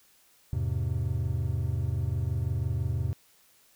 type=chord; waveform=triangle; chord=E augmented; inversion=none; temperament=just; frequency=82.41 / 103.01 / 128.76 Hz; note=E2 / G#2 / B#2; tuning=0 / -14 / -27 cents; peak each=-29 dBFS; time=0.53-3.13 s; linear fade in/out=0 ms; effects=white hiss -62 dBFS RMS until 3.75 s